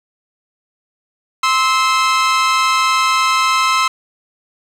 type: tone pair together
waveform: sawtooth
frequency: 1046.5 / 1303.1 Hz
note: C6 / E6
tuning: 0 / -20 cents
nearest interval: major third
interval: 380 cents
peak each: -11 dBFS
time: 1.43-3.88 s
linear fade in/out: 5 ms
effects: low-pass 7000 Hz 12 dB/octave + 7-bit